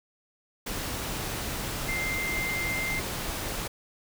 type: tone in noise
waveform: sine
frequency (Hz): 2093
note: C7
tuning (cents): 0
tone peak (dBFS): -29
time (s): 1.88-3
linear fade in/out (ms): 10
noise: pink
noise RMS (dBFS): -33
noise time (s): 0.66-3.68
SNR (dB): +1
effects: none